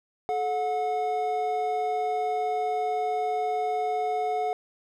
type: tone pair together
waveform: triangle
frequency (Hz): 432.3 / 727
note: A4 / F#5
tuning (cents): -31 / -31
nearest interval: major sixth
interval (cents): 900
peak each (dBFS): -28 / -24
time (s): 0.29-4.53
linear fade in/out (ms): 0
effects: none